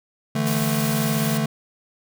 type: chord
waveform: square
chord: D suspended second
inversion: none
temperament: just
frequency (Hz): 146.83 / 165.19 / 220.2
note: D3 / E3 / A3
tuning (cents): 0 / +4 / +2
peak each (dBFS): -25 / -29 / -24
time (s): 0.35-1.46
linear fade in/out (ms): 5
type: noise with tremolo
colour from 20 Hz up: white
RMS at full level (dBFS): -29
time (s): 0.46-1.38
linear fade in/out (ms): 10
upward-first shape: triangle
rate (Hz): 18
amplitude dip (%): 25
effects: none